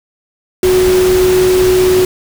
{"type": "tone in noise", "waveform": "sine", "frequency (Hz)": 368.9, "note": "F#4", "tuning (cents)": -5, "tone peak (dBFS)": -7, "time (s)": [0.63, 2.05], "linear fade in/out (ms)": 2, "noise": "pink", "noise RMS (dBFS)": -19, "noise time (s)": [0.63, 2.05], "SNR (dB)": 9, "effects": []}